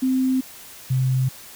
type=tone pair in turn; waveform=sine; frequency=260 / 130 Hz; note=C4 / C3; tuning=-11 / -11 cents; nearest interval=octave; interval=1200 cents; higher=first; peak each=-17 dBFS; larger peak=neither; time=0.02-0.41 / 0.9-1.29 s; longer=neither; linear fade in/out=10 ms; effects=white hiss -42 dBFS RMS until 1.55 s